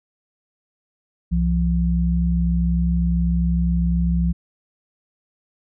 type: tone pair together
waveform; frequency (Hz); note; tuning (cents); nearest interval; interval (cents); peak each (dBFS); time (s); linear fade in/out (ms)
sine; 64.4 / 171.93; C2 / F3; -27 / -27; octave + perfect fourth; 1700; -19; 1.31-4.33; 20
effects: none